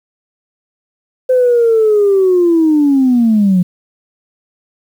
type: linear sweep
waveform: sine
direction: down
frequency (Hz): 516 to 174.61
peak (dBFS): -6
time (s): 1.29-3.63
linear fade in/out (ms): 10
effects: tanh soft clip ceiling -3 dBFS + 7-bit